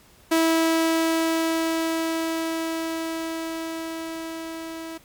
sawtooth tone with level ramp, 326.1 Hz, E4, 19 cents flat, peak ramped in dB -13 to -29 dBFS, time 0.31-4.98 s, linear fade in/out 10 ms, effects pink hiss -54 dBFS RMS until 5.04 s + MP3 96 kbps

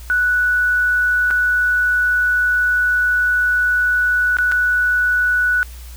sine tone with dropouts, 1478 Hz, F#6, 2 cents flat, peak -13 dBFS, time 0.1-5.63 s, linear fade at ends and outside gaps 0 ms, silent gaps 1.305-1.31 / 4.369-4.386 / 4.516-4.521 s, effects added 60 Hz sine -32 dBFS peak until 5.96 s + white hiss -43 dBFS RMS until 5.96 s

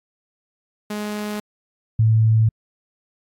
sawtooth / sine tone pair in turn, 209.4 / 110.93 Hz, G#3 / A2, +15 / +15 cents, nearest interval major seventh, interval 1100 cents, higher first, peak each -21 / -12 dBFS, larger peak second, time 0.9-1.4 / 1.99-2.49 s, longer neither, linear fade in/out 5 ms, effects AAC 64 kbps

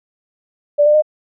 sine tone with pitch steps, 585 / 598 / 611.3 Hz, D5 / D5 / D#5, -7 / +31 / -31 cents, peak -8 dBFS, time 0.78-1.023 s, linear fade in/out 20 ms, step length 81 ms, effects none

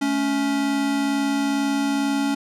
square tone pair together, 217.8 / 280 Hz, A3 / C#4, -17 / +18 cents, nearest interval major third, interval 435 cents, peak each -29 / -21 dBFS, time 0.01-2.35 s, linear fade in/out 10 ms, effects low-pass 10000 Hz 12 dB/octave

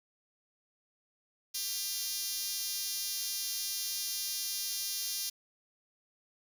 5% pulse tone with high-pass filter, 399.7 Hz, G4, 34 cents sharp, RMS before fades -36 dBFS, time 1.54-5.3 s, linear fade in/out 10 ms, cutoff 6400 Hz, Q 1.6, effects none

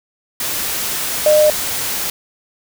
sine tone in noise, 607 Hz, D#5, 43 cents flat, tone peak -8 dBFS, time 1.26-1.5 s, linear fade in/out 2 ms, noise white, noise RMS -21 dBFS, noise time 0.4-2.1 s, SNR +10 dB, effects none

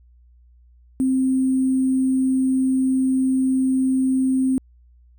sine tone with sample-and-hold, 261.6 Hz, C4, in tune, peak -16 dBFS, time 1-4.58 s, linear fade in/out 0 ms, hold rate 8820 Hz, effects added 60 Hz sine -49 dBFS peak until 5.18 s

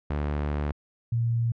sawtooth / sine tone pair in turn, 73.4 / 116.52 Hz, D2 / A#2, 0 / 0 cents, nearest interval minor sixth, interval 800 cents, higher second, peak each -22 dBFS, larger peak neither, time 0.1-0.72 / 1.12-1.52 s, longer first, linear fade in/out 5 ms, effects low-pass 2000 Hz 12 dB/octave

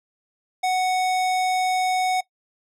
sine tone with hard clipping, 741 Hz, F#5, 2 cents sharp, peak -21 dBFS, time 0.63-2.21 s, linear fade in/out 10 ms, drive 18 dB, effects noise-tail reverb RT60 0.1 s tail -19 dB re dry

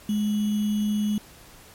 sine tone with sample-and-hold, 209.5 Hz, G#3, 15 cents sharp, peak -21 dBFS, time 0.09-1.18 s, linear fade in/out 2 ms, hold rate 3150 Hz, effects pink hiss -49 dBFS RMS until 1.74 s + MP3 64 kbps

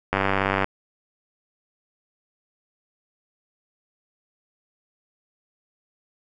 click train, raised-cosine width 0.5 ms, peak -6 dBFS, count 51, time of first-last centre 0.13-0.644 s, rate 97.3 Hz, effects none

